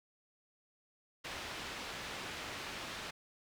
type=low-pass noise; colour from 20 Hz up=white; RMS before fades=-44 dBFS; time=1.24-3.11 s; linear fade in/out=10 ms; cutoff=3300 Hz; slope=12 dB/octave; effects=none